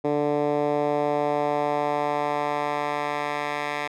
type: tone with band-pass filter sweep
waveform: 10% pulse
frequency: 146.83 Hz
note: D3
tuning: in tune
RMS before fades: -25 dBFS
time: 0.04-3.88 s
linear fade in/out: 10 ms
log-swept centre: 420 to 1700 Hz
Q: 1.2
effects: none